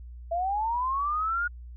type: linear sweep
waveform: sine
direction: up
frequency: 660 to 1448 Hz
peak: -25 dBFS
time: 0.31-1.48 s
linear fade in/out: 10 ms
effects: added 60 Hz sine -40 dBFS peak until 1.76 s